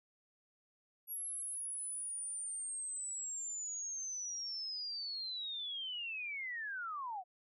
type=linear sweep; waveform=sine; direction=down; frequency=11390 to 698.5 Hz; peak=-39 dBFS; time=1.07-7.24 s; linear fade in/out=50 ms; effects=none